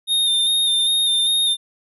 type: tone with vibrato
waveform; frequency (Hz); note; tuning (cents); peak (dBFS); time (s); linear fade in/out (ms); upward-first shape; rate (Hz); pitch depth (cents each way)
square; 3656; A#7; -34; -16; 0.07-1.57; 50; square; 2.5; 23
effects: none